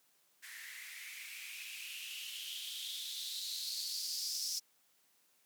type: noise with band-pass filter sweep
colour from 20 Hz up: violet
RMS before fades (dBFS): -43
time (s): 0.42-4.6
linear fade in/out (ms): 20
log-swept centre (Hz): 1800 to 5400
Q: 6.2
effects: white hiss -72 dBFS RMS until 5.45 s + high-pass 150 Hz 12 dB/octave